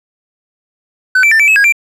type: tone with pitch steps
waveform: triangle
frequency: 1514 / 2334 / 1786 / 2318 / 2582 / 1640 / 2359 Hz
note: F#6 / D7 / A6 / D7 / E7 / G#6 / D7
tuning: +39 / -11 / +25 / -23 / -37 / -22 / +7 cents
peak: -4 dBFS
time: 1.15-1.724 s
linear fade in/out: 5 ms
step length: 82 ms
effects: resampled to 32000 Hz